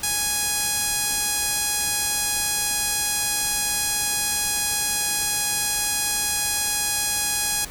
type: tone with band-pass filter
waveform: sawtooth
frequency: 830.6 Hz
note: G#5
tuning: in tune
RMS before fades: -24 dBFS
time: 0.03-7.65 s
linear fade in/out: 5 ms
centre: 9000 Hz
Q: 1.2
effects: pink hiss -39 dBFS RMS until 7.7 s